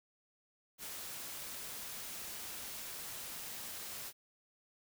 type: noise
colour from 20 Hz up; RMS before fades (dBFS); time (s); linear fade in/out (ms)
white; -45; 0.78-4.13; 50
effects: none